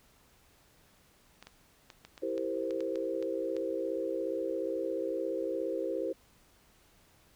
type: clicks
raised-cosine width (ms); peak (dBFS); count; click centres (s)
0.2; -30; 11; 1.426 / 1.47 / 1.902 / 2.05 / 2.178 / 2.379 / 2.708 / 2.806 / 2.957 / 3.226 / 3.566
type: chord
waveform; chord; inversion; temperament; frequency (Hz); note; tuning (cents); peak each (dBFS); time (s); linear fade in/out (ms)
sine; C dominant seventh; first; equal; 329.6 / 392 / 466.2 / 523.3; E4 / G4 / Bb4 / C5; 0 / 0 / 0 / 0; -37 / -37 / -38 / -35; 2.22-6.13; 10
effects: pink hiss -64 dBFS RMS until 7.35 s